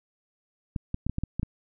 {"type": "clicks", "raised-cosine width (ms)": 5, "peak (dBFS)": -16, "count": 8, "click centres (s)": [0.762, 0.944, 1.066, 1.096, 1.184, 1.236, 1.396, 1.431], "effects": []}